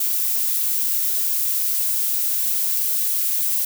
violet noise, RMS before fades -21 dBFS, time 0-3.65 s, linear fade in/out 5 ms, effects none

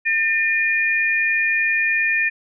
sine tone pair together, 1805 / 2428 Hz, A6 / D#7, +44 / -43 cents, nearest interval perfect fourth, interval 513 cents, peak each -19 dBFS, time 0.05-2.3 s, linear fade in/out 20 ms, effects none

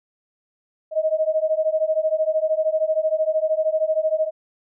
sine beating tone pair, 622.3 / 635.3 Hz, D#5 / D#5, 0 / +36 cents, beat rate 13 Hz, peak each -21 dBFS, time 0.91-4.31 s, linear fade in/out 50 ms, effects none

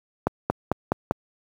accelerating click train, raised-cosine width 1 ms, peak -6 dBFS, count 5, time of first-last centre 0.27-1.11 s, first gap 230 ms, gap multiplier 0.94, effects high-pass 80 Hz 12 dB/octave + 8-bit

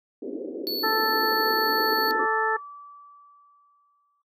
pink band-pass noise, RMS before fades -33 dBFS, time 0.22-2.26 s, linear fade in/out 2 ms, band 270 to 490 Hz, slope 48 dB/octave
square tone, 4435 Hz, C#8, in tune, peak -27 dBFS, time 0.67-2.11 s, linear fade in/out 0 ms
harmonic tone, 440 Hz, A4, in tune, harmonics 1 / 2 / 3 / 4, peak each -27 / -27 / -27 / -27 dBFS, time 0.83-2.57 s, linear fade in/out 10 ms
sine tone with exponential decay, 1156 Hz, D6, 28 cents flat, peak -29 dBFS, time 2.19-4.22 s, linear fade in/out 5 ms, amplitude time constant 440 ms
effects noise-tail reverb RT60 0.1 s tail -17 dB re dry

